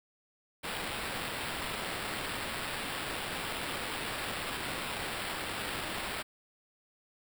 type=noise with sample-and-hold; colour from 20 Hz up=white; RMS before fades=-37 dBFS; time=0.63-6.23 s; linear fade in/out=20 ms; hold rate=6300 Hz; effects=none